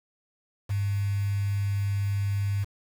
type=tone with quantisation; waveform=sine; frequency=100.2 Hz; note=G2; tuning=38 cents sharp; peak=-24 dBFS; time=0.69-2.65 s; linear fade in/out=20 ms; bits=7; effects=none